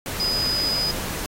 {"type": "tone in noise", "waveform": "sine", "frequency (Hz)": 4978, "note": "D#8", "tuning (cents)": 0, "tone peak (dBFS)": -21, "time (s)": [0.2, 0.91], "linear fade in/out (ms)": 0, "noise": "pink", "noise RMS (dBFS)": -30, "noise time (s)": [0.06, 1.26], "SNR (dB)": 6, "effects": ["AAC 48 kbps"]}